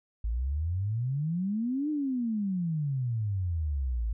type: exponential two-way sweep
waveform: sine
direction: up then down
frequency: 52.7 to 308.4 to 52.7 Hz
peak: -27 dBFS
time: 0.24-4.13 s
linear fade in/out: 5 ms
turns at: 1.9 s
effects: none